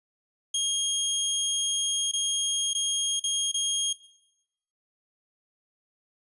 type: tone with dropouts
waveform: 20% pulse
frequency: 3251 Hz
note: G#7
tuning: 38 cents flat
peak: -19 dBFS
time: 0.54-3.93 s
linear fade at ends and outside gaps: 5 ms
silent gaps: 2.115-2.134 / 2.734-2.748 / 3.197-3.238 / 3.517-3.541 s
effects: noise-tail reverb RT60 0.9 s tail -19 dB re dry + resampled to 24000 Hz